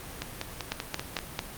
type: two click trains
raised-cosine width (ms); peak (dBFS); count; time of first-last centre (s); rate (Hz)
0.2; -14 / -11; 6 / 4; 0.22-1.189 / 0.72-1.391; 5.16 / 4.47
effects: pink hiss -42 dBFS RMS until 1.57 s + Opus 32 kbps